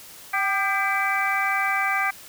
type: tone cluster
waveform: sine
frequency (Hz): 775 / 1197 / 1585 / 2005 / 2324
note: G5 / D6 / G6 / B6 / D7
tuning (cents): -20 / +33 / +19 / +26 / -19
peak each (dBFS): -27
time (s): 0.33-2.11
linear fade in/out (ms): 10
effects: white hiss -44 dBFS RMS until 2.28 s